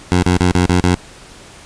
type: tone bursts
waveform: 15% pulse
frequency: 89.8 Hz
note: F2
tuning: 49 cents sharp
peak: -4 dBFS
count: 6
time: 0.12-0.95 s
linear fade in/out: 0 ms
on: 110 ms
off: 34 ms
effects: pink hiss -39 dBFS RMS until 1.65 s + resampled to 22050 Hz